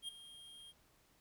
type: tone with ADSR envelope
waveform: square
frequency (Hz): 3224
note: G7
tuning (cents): +48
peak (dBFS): -40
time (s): 0.02-0.73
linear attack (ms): 64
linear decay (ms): 8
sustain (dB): -14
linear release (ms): 33
effects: pink hiss -71 dBFS RMS until 1.2 s